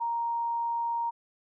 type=tone; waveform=sine; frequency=934 Hz; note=A#5; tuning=3 cents sharp; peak=-27 dBFS; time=0-1.11 s; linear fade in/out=20 ms; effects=none